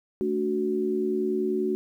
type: chord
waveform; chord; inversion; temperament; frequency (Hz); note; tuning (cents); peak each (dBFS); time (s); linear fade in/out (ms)
sine; D major; second; equal with one note detuned; 220 / 290.3 / 370; A3 / D4 / F#4; 0 / -20 / 0; -30 / -31 / -25; 0.21-1.75; 0
effects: 10-bit